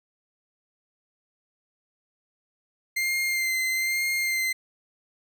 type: tone with vibrato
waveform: 40% pulse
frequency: 2093 Hz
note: C7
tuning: in tune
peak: -23 dBFS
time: 2.96-4.53 s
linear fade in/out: 10 ms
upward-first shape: sine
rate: 1.1 Hz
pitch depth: 26 cents each way
effects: none